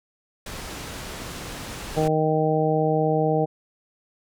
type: low-pass noise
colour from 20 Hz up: pink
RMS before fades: -35 dBFS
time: 0.46-2.08 s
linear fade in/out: 5 ms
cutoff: 10000 Hz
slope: 12 dB/octave
type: harmonic tone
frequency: 156 Hz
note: D#3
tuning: 5 cents sharp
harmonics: 1 / 2 / 3 / 4 / 5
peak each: -24 / -27 / -23 / -26 / -26 dBFS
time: 1.96-3.46 s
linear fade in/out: 20 ms
effects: none